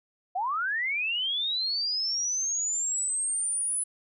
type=linear sweep; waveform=sine; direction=up; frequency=696 to 10100 Hz; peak=-26 dBFS; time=0.35-3.84 s; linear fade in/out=10 ms; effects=none